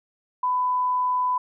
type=tone; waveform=sine; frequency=1000 Hz; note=B5; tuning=21 cents sharp; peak=-20 dBFS; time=0.43-1.38 s; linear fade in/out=5 ms; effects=none